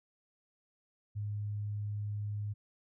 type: tone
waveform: sine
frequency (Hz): 103.83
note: G#2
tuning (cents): 0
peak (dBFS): -34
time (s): 1.15-2.54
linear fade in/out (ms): 20
effects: none